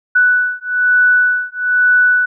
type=beating tone pair; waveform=sine; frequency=1484 / 1485.1 Hz; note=F#6 / F#6; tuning=+5 / +6 cents; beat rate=1.1 Hz; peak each=-13 dBFS; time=0.15-2.26 s; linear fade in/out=10 ms; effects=none